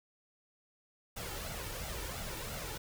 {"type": "noise with flanger", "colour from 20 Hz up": "pink", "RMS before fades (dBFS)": -41, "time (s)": [1.16, 2.78], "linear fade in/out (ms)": 10, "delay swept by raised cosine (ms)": [1.4, 2.25], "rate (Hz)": 2.9, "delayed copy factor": 0.6, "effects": []}